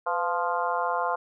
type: harmonic tone with a mistuned harmonic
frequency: 174.61 Hz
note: F3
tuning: in tune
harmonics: 3 / 4 / 5 / 6 / 7 / 8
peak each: -32 / -30 / -31 / -29 / -35 / -34 dBFS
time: 0.06-1.16 s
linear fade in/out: 10 ms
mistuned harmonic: 3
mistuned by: -61 cents
effects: none